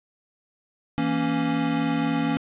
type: chord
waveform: square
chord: A# diminished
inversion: second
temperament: equal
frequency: 164.81 / 233.1 / 277.2 Hz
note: E3 / A#3 / C#4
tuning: 0 / 0 / 0 cents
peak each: -29 / -28 / -25 dBFS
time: 0.98-2.37 s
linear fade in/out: 0 ms
effects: resampled to 8000 Hz + 10-bit